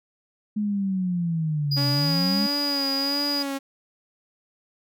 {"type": "linear two-way sweep", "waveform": "sine", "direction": "down then up", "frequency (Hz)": [212.7, 130.81, 212.7], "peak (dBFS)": -22, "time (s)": [0.56, 2.47], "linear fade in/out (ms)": 10, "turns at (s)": 1.9}
{"type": "tone", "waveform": "triangle", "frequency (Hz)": 4898, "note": "D#8", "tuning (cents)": -28, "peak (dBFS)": -23, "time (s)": [1.71, 3.43], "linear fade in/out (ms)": 10}
{"type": "tone with vibrato", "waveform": "sawtooth", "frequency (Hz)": 280.3, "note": "C#4", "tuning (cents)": 19, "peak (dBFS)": -23, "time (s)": [1.76, 3.59], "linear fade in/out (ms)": 20, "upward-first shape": "sine", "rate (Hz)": 1.5, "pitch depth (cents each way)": 46}
{"effects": []}